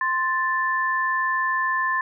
sine tone pair together, 1046.5 / 1760 Hz, C6 / A6, 0 / 0 cents, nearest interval major sixth, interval 900 cents, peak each -23 dBFS, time 0.01-2.01 s, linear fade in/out 2 ms, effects none

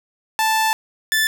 sawtooth tone pair in turn, 880 / 1753.9 Hz, A5 / A6, 0 / -6 cents, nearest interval octave, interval 1194 cents, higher second, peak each -12 dBFS, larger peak neither, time 0.39-0.73 / 1.12-1.27 s, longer first, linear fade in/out 0 ms, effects none

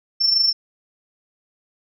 sine tone with amplitude modulation, 5390 Hz, E8, 38 cents sharp, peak -11 dBFS, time 0.2-0.53 s, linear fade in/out 20 ms, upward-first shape sine, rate 25.1 Hz, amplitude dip 60%, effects tanh soft clip ceiling -9 dBFS

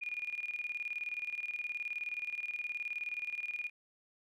sine tone with tremolo, 2437 Hz, D#7, 37 cents flat, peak -34 dBFS, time 0.01-3.7 s, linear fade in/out 20 ms, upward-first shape square, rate 19 Hz, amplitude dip 70%, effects none

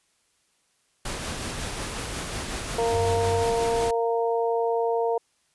pink noise with tremolo, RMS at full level -31 dBFS, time 1.05-3.91 s, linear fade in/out 5 ms, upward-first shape sine, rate 5.5 Hz, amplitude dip 25%
harmonic tone, 231.1 Hz, A#3, 15 cents flat, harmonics 2 / 3 / 4, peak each -23 / -28 / -30 dBFS, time 2.78-5.18 s, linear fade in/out 5 ms
sine tone, 94 Hz, F#2, 28 cents sharp, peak -27 dBFS, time 2.9-3.46 s, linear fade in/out 50 ms
effects white hiss -68 dBFS RMS until 5.54 s + resampled to 24000 Hz

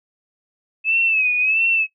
sine tone with vibrato, 2585 Hz, E7, 34 cents flat, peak -15 dBFS, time 0.84-1.87 s, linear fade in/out 50 ms, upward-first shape sine, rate 1.5 Hz, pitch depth 84 cents each way, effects noise-tail reverb RT60 0.1 s tail -18 dB re dry

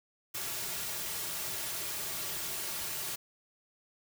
white noise with comb filter, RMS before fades -37 dBFS, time 0.34-3.16 s, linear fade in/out 10 ms, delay 3.9 ms, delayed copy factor -0.55, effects none

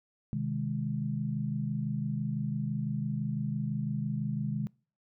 sine chord, Ab major, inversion first, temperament just, 129.78 / 155.74 / 207.7 Hz, C3 / Eb3 / Ab3, -14 / +2 / 0 cents, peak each -34 dBFS, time 0.33-4.67 s, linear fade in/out 0 ms, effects noise-tail reverb RT60 0.4 s tail -25 dB re dry

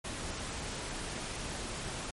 pink noise, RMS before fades -39 dBFS, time 0.04-2.11 s, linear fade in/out 10 ms, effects MP3 48 kbps

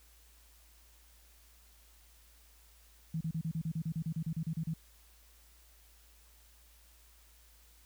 sine tone bursts, 161.2 Hz, E3, 38 cents flat, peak -32 dBFS, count 16, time 3.14-4.738 s, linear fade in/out 5 ms, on 68 ms, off 34 ms, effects added 56 Hz sine -61 dBFS peak until 7.85 s + white hiss -64 dBFS RMS until 7.85 s

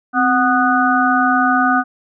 harmonic tone with a mistuned harmonic, 246.9 Hz, B3, in tune, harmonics 1 / 3 / 5 / 6, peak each -17 / -17 / -17 / -17 dBFS, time 0.13-1.84 s, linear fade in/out 50 ms, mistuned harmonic 1, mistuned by +85 cents, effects none

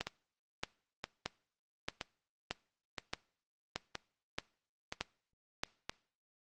two click trains, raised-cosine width 0.2 ms, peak -20 / -17 dBFS, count 7 / 10, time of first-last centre 0.07-5.895 / 0.01-5.635 s, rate 1.03 / 1.6 Hz, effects noise-tail reverb RT60 0.5 s tail -22 dB re dry + Opus 32 kbps

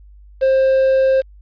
triangle tone with quantisation, 530 Hz, C5, 22 cents sharp, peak -9 dBFS, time 0.41-1.22 s, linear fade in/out 20 ms, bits 6, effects added 50 Hz sine -40 dBFS peak until 1.41 s + resampled to 11025 Hz

